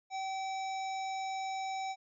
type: harmonic tone with a mistuned harmonic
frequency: 768 Hz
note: G5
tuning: 36 cents flat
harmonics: 1 / 3 / 5 / 7 / 9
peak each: -35 / -45 / -49 / -52 / -54 dBFS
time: 0.1-1.96 s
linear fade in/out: 50 ms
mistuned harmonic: 9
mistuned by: -40 cents
effects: none